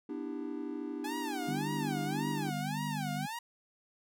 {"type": "chord", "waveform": "triangle", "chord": "E minor seventh", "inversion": "second", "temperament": "just", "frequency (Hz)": [247.2, 296.7, 329.6, 395.6], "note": ["B3", "D4", "E4", "G4"], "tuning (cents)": [2, 18, 0, 16], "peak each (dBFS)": [-41, -37, -41, -42], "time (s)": [0.09, 2.5], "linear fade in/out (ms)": 5}
{"type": "tone with vibrato", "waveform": "sawtooth", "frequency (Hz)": 823, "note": "G#5", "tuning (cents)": -16, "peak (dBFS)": -34, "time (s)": [1.04, 3.39], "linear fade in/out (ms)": 5, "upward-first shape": "sine", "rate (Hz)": 1.8, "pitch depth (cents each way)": 260}
{"type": "harmonic tone", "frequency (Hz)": 50, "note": "G1", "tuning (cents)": 35, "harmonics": [3, 4, 5], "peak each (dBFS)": [-37, -39, -41], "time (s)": [1.47, 3.27], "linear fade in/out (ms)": 20}
{"effects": []}